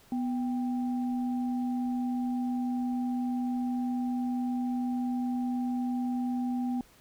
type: tone pair together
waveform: sine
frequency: 246.9 / 786.8 Hz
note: B3 / G5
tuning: 0 / +6 cents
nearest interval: octave + minor sixth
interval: 2006 cents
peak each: -28 / -40 dBFS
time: 0.12-6.81 s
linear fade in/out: 2 ms
effects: pink hiss -59 dBFS RMS until 7 s